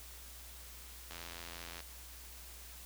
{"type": "click train", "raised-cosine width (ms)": 0.2, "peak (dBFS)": -28, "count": 60, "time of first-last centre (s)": [1.11, 1.804], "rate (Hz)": 85, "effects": ["added 60 Hz sine -53 dBFS peak until 2.85 s", "white hiss -53 dBFS RMS until 2.85 s"]}